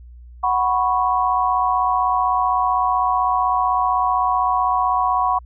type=chord; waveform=sine; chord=F# suspended fourth; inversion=none; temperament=equal with one note detuned; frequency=740 / 987.8 / 1103.6 Hz; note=F#5 / B5 / C#6; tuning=0 / 0 / -8 cents; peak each=-20 dBFS; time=0.43-5.39 s; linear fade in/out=10 ms; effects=added 60 Hz sine -38 dBFS peak until 5.45 s